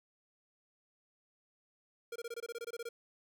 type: tone bursts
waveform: square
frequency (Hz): 467.7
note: A#4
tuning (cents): +6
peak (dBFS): -40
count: 13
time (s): 2.12-2.89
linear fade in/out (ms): 5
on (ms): 38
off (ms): 23
effects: none